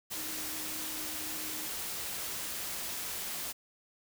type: tone in noise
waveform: sine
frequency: 310 Hz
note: D#4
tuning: 6 cents flat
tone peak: -48 dBFS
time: 0.15-1.67 s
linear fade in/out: 20 ms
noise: white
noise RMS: -38 dBFS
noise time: 0.1-3.53 s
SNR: -13 dB
effects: none